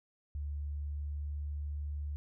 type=tone with pitch glide; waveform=sine; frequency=72.7 to 73.21 Hz; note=D2 to D2; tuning=-17 to -5 cents; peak=-35 dBFS; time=0.35-2.16 s; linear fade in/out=0 ms; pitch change=+12 cents; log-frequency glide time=0.48-1.45 s; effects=none